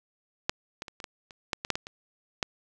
clicks, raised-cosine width 0.2 ms, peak -7 / -18 / -24 / -24 / -19 / -29 / -10 / -16 / -7 / -14 / -23 / -9 dBFS, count 12, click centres 0.495 / 0.821 / 0.882 / 1.002 / 1.042 / 1.308 / 1.532 / 1.649 / 1.703 / 1.755 / 1.869 / 2.428 s, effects none

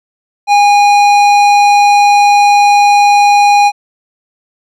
sine tone with tanh clipping, 818 Hz, G#5, 26 cents flat, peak -6 dBFS, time 0.47-3.72 s, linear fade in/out 50 ms, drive 15 dB, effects none

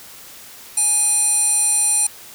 square tone with band-pass filter, 832 Hz, G#5, 3 cents sharp, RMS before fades -17 dBFS, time 0.77-2.07 s, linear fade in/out 5 ms, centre 9000 Hz, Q 9.3, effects white hiss -40 dBFS RMS until 2.34 s

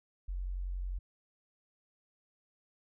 sine tone, 45.54 Hz, F#1, 27 cents flat, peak -34 dBFS, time 0.28-0.99 s, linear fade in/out 10 ms, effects none

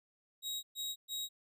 sawtooth tone bursts, 3806 Hz, A#7, 35 cents sharp, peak -34 dBFS, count 3, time 0.42-1.29 s, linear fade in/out 50 ms, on 210 ms, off 120 ms, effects none

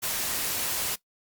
white noise, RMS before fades -29 dBFS, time 0.02-0.96 s, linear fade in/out 20 ms, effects noise-tail reverb RT60 0.1 s tail -17 dB re dry + Opus 48 kbps

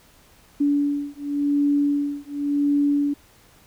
sine beating tone pair, 286.8 / 287.71 Hz, D4 / D4, -41 / -35 cents, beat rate 0.91 Hz, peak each -22 dBFS, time 0.6-3.14 s, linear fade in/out 10 ms, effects pink hiss -54 dBFS RMS until 3.66 s

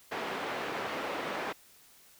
pink band-pass noise, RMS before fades -36 dBFS, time 0.11-1.53 s, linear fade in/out 10 ms, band 360 to 2300 Hz, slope 12 dB/octave, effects white hiss -59 dBFS RMS until 2.19 s

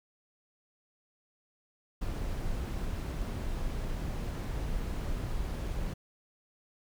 brown noise, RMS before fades -34 dBFS, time 2.01-5.94 s, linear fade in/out 10 ms, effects none

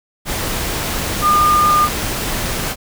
sine tone in noise, 1211 Hz, D#6, 47 cents flat, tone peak -10 dBFS, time 1.21-1.89 s, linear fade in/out 50 ms, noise pink, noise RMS -21 dBFS, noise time 0.25-2.76 s, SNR +8 dB, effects none

